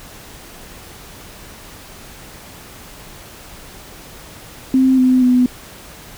sine tone with pitch steps, 261.6 / 255.6 / 249.8 Hz, C4 / C4 / B3, 0 / -40 / +20 cents, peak -9 dBFS, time 4.74-5.46 s, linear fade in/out 2 ms, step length 240 ms, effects pink hiss -38 dBFS RMS until 6.17 s

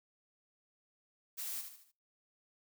blue noise with echo, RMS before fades -41 dBFS, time 1.37-1.62 s, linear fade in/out 20 ms, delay 75 ms, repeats 4, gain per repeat -7 dB, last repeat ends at 1.92 s, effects noise-tail reverb RT60 0.4 s tail -26 dB re dry

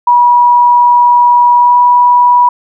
sine tone with pitch glide, 968 to 975.9 Hz, B5 to B5, -35 to -21 cents, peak -3 dBFS, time 0.07-2.49 s, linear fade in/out 5 ms, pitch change +14 cents, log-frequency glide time 1.58-1.77 s, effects none

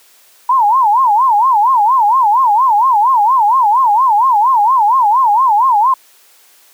sine tone with vibrato, 936 Hz, A#5, 7 cents sharp, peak -7 dBFS, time 0.49-5.94 s, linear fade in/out 5 ms, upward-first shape sine, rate 4.3 Hz, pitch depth 240 cents each way, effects white hiss -47 dBFS RMS until 6.73 s + high-pass 400 Hz 12 dB/octave

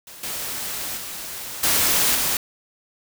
white noise with level steps, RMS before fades -41 / -29 / -33 / -19 / -22 dBFS, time 0.07-2.37 s, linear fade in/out 2 ms, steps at 0.23 / 0.97 / 1.63 / 2.15 s, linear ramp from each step 5 ms, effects none

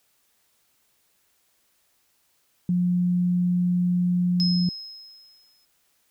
sine tone, 178 Hz, F3, 33 cents sharp, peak -19 dBFS, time 2.69-4.69 s, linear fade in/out 2 ms
sine tone with exponential decay, 5140 Hz, E8, 45 cents flat, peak -22 dBFS, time 4.4-5.65 s, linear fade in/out 0 ms, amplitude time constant 270 ms
effects white hiss -67 dBFS RMS until 6.1 s

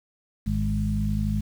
harmonic tone with a mistuned harmonic, 51.9 Hz, G#1, in tune, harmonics 1 / 2 / 3 / 4, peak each -27 / -28 / -31 / -27 dBFS, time 0.46-1.41 s, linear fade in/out 10 ms, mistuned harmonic 2, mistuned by +22 cents, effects 8-bit

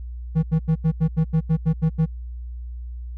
triangle tone bursts, 160 Hz, D#3, 49 cents sharp, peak -13 dBFS, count 11, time 0.35-2.061 s, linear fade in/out 20 ms, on 81 ms, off 82 ms, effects added 60 Hz sine -30 dBFS peak until 3.17 s

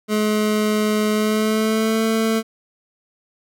25% pulse tone with pitch glide, 212.9 to 222.6 Hz, G#3 to A3, +43 to +20 cents, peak -13 dBFS, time 0.08-2.43 s, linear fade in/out 50 ms, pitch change +77 cents, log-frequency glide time 1.12-2.03 s, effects none

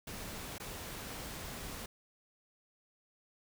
pink noise with dropouts, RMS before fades -44 dBFS, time 0.07-1.86 s, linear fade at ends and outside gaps 5 ms, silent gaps 0.582-0.599 s, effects none

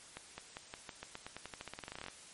accelerating click train, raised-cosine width 0.3 ms, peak -27 dBFS, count 24, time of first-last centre 0.17-2.084 s, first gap 210 ms, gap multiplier 0.9, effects white hiss -55 dBFS RMS until 2.33 s + MP3 48 kbps

